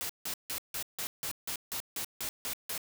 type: noise bursts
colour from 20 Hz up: white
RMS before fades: -36 dBFS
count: 12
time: 0.01-2.778 s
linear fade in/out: 0 ms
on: 84 ms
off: 160 ms
effects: none